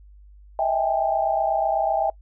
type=tone cluster; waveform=sine; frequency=624 / 652 / 791 / 851 Hz; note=D#5 / E5 / G5 / G#5; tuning=+5 / -19 / +15 / +42 cents; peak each=-30 / -23 / -22 / -30 dBFS; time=0.59-2.1 s; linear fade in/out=2 ms; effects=noise-tail reverb RT60 0.1 s tail -22 dB re dry + added 50 Hz sine -45 dBFS peak until 2.21 s